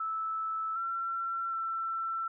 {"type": "tone with pitch steps", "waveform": "sine", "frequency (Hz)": [1312, 1354, 1340], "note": ["E6", "E6", "E6"], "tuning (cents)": [-9, 46, 28], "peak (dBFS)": -31, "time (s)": [0, 2.28], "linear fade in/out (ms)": 5, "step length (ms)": 760, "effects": []}